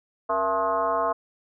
sine tone with frequency modulation, 866 Hz, A5, 28 cents flat, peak -21 dBFS, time 0.29-1.13 s, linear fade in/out 10 ms, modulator 198 Hz, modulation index 1.9, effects none

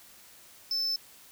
triangle tone, 5274 Hz, E8, in tune, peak -26 dBFS, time 0.71-0.96 s, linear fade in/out 2 ms, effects white hiss -54 dBFS RMS until 1.31 s

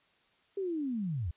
sine linear sweep, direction down, 403.5 to 70.7 Hz, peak -31 dBFS, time 0.57-1.31 s, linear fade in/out 5 ms, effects white hiss -68 dBFS RMS until 1.36 s + resampled to 8000 Hz

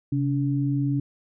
sine tone pair together, 134.7 / 285.4 Hz, C#3 / D4, -49 / -49 cents, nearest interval octave + minor second, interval 1300 cents, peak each -23 / -25 dBFS, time 0.12-1 s, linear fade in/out 5 ms, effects none

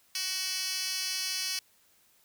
10% pulse tone with high-pass filter, 374.7 Hz, F#4, 22 cents sharp, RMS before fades -33 dBFS, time 0.15-1.59 s, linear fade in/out 2 ms, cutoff 3900 Hz, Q 3.8, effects white hiss -65 dBFS RMS until 2.24 s

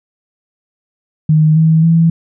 sine tone with pitch steps, 155.3 / 160.13 / 165.11 Hz, D#3 / E3 / E3, -3 / -50 / +3 cents, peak -6 dBFS, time 1.29-2.1 s, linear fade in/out 5 ms, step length 270 ms, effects none

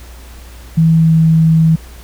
sine tone with pitch glide, 162.5 to 161.19 Hz, E3 to E3, -24 to -38 cents, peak -6 dBFS, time 0.77-1.76 s, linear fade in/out 10 ms, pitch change -14 cents, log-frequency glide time 0.98-1.13 s, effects added 60 Hz sine -32 dBFS peak until 2.03 s + pink hiss -40 dBFS RMS until 2.03 s

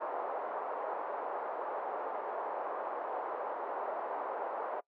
white band-pass noise, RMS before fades -38 dBFS, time 0-4.81 s, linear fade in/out 20 ms, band 460 to 990 Hz, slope 24 dB/octave, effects noise-tail reverb RT60 0.1 s tail -24 dB re dry

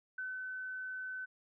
sine tone with ADSR envelope, 1516 Hz, F#6, 42 cents sharp, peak -37 dBFS, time 0.18-1.26 s, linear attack 5 ms, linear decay 190 ms, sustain -2 dB, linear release 18 ms, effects none

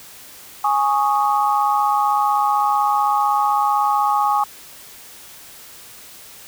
sine chord, Ab suspended fourth, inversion none, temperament equal, 830.6 / 1108.7 / 1244.5 Hz, Ab5 / Db6 / Eb6, 0 / 0 / 0 cents, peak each -17 / -20 / -22 dBFS, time 0.64-4.44 s, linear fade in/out 5 ms, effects white hiss -41 dBFS RMS until 6.47 s

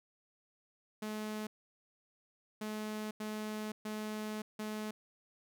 sawtooth tone bursts at uneven times, 214.1 Hz, A3, 47 cents flat, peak -34 dBFS, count 5, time 1.02-1.47 / 2.61-3.11 / 3.2-3.72 / 3.85-4.42 / 4.59-4.91 s, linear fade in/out 5 ms, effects none

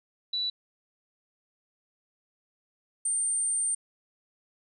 sine tone pair in turn, 3951 / 8870 Hz, B7 / C#9, 0 / 0 cents, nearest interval octave + major second, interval 1400 cents, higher second, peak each -27 / -25 dBFS, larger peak second, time 0.33-0.5 / 3.05-3.75 s, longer second, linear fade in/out 5 ms, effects none

